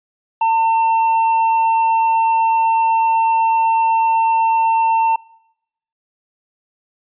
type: tone with tanh clipping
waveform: triangle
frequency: 902 Hz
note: A5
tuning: 43 cents sharp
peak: -13 dBFS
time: 0.41-5.16 s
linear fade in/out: 5 ms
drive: 9 dB
effects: noise-tail reverb RT60 0.8 s tail -23 dB re dry + resampled to 8000 Hz